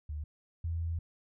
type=tone pair in turn; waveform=sine; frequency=75 / 83.17 Hz; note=D2 / E2; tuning=+37 / +16 cents; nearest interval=major second; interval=179 cents; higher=second; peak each=-35 / -31 dBFS; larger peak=second; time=0.09-0.24 / 0.64-0.99 s; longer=second; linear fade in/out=5 ms; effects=none